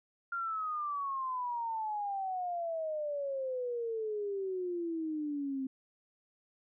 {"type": "exponential sweep", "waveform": "sine", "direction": "down", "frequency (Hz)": [1400, 261.6], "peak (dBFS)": -33, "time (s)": [0.32, 5.67], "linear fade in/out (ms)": 5, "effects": []}